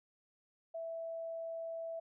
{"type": "tone", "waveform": "sine", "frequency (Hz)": 659.3, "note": "E5", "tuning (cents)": 0, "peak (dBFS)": -39, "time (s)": [0.74, 2], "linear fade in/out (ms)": 10, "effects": []}